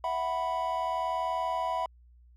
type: chord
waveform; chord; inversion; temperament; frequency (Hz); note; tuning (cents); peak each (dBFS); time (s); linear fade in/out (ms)
triangle; E suspended second; none; equal; 659.3 / 740 / 987.8; E5 / F#5 / B5; 0 / 0 / 0; -32 / -32 / -29; 0.04-1.86; 2
effects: added 60 Hz sine -54 dBFS peak until 2.36 s